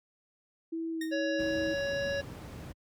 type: tone with pitch glide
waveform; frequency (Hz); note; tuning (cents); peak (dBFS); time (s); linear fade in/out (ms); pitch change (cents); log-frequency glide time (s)
sine; 327.8 to 320.3; E4 to E4; -10 to -50; -32; 0.72-1.74; 10; -40; 0.91-1.04
type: tone with exponential decay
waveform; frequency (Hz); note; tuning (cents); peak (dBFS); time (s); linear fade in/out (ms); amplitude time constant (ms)
sawtooth; 1850; A#6; -14; -32; 1.01-1.2; 5; 40
type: harmonic tone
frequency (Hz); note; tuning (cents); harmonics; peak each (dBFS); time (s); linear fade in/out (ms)
560; C#5; +18; 1 / 3 / 5 / 7 / 9 / 10; -31 / -36 / -44 / -46 / -50 / -49; 1.11-2.22; 20
type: noise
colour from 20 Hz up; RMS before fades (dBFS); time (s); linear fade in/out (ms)
brown; -39; 1.38-2.73; 20
effects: high-pass 80 Hz 12 dB/octave